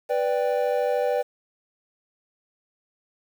triangle chord, G major, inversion first, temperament equal, 493.9 / 587.3 / 784 Hz, B4 / D5 / G5, 0 / 0 / 0 cents, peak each -22 / -23 / -27 dBFS, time 0.09-1.23 s, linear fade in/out 20 ms, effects 8-bit

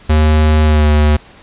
square tone with pitch glide, 77.1 to 75.04 Hz, D#2 to D2, -15 to +38 cents, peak -8 dBFS, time 0.09-1.17 s, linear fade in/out 10 ms, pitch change -47 cents, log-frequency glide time 0.64-0.88 s, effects pink hiss -41 dBFS RMS until 1.42 s + resampled to 8000 Hz

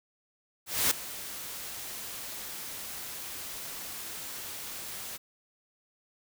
white noise with ADSR envelope, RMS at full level -24 dBFS, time 0.66-5.18 s, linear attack 250 ms, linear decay 6 ms, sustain -16 dB, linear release 21 ms, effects none

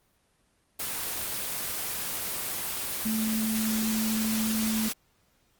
sine tone in noise, 220 Hz, A3, in tune, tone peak -26 dBFS, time 3.05-4.89 s, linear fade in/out 10 ms, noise white, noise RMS -32 dBFS, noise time 0.79-4.93 s, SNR +3 dB, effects pink hiss -68 dBFS RMS until 5.59 s + Opus 24 kbps

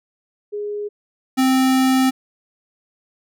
sine / square tone pair in turn, 414.2 / 261.4 Hz, G#4 / C4, -5 / -1 cents, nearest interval minor sixth, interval 796 cents, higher first, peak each -23 / -14 dBFS, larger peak second, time 0.52-0.89 / 1.37-2.11 s, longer second, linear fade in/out 20 ms, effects none

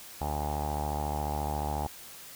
sawtooth tone with low-pass filter, 74.2 Hz, D2, 18 cents sharp, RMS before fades -32 dBFS, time 0.21-1.87 s, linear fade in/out 0 ms, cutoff 820 Hz, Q 9.4, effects white hiss -47 dBFS RMS until 2.35 s

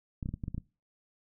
clicks, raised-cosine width 5 ms, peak -23 dBFS, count 8, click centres 0.228 / 0.259 / 0.29 / 0.34 / 0.438 / 0.481 / 0.546 / 0.58 s, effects noise-tail reverb RT60 0.3 s tail -21 dB re dry

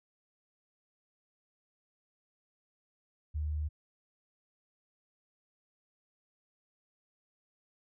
sine tone, 75.8 Hz, D#2, 45 cents flat, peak -31 dBFS, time 3.34-3.69 s, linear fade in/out 20 ms, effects none

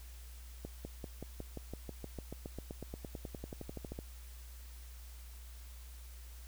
accelerating click train, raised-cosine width 2 ms, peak -29 dBFS, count 28, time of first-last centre 0.65-3.989 s, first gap 200 ms, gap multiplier 0.96, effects added 60 Hz sine -48 dBFS peak until 6.47 s + white hiss -59 dBFS RMS until 6.47 s

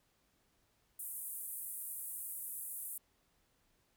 pink band-pass noise, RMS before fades -44 dBFS, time 0.99-2.98 s, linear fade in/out 5 ms, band 9100 to 16000 Hz, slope 48 dB/octave, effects pink hiss -75 dBFS RMS until 3.96 s

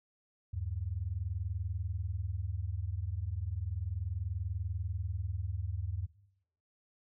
sine tone pair together, 78.2 / 98.53 Hz, D#2 / G2, +9 / +9 cents, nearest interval major third, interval 400 cents, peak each -37 / -36 dBFS, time 0.53-6.07 s, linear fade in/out 10 ms, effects noise-tail reverb RT60 0.8 s tail -20 dB re dry

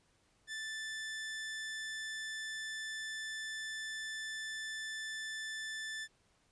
sawtooth tone, 1760 Hz, A6, in tune, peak -36 dBFS, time 0.47-6.08 s, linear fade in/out 50 ms, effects pink hiss -72 dBFS RMS until 6.51 s + resampled to 22050 Hz

